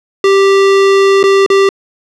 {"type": "tone with dropouts", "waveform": "square", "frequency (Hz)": 392, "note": "G4", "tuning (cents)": 0, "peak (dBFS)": -6, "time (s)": [0.24, 1.69], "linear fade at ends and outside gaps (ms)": 2, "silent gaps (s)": [[1.23, 1.238], [1.463, 1.501]], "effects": ["low-pass 5000 Hz 12 dB/octave"]}